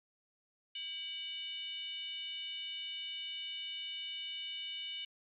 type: tone with frequency modulation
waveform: sine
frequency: 2959 Hz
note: F#7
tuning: 1 cent flat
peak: -39 dBFS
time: 0.75-5.05 s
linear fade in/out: 5 ms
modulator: 676 Hz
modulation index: 0.72
effects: MP3 64 kbps